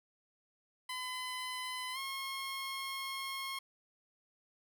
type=tone with pitch glide; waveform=15% pulse; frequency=1013 to 1079.5 Hz; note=B5 to C#6; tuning=+44 to -46 cents; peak=-32 dBFS; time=0.89-3.59 s; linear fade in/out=5 ms; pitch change=+110 cents; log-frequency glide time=1.93-1.98 s; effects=none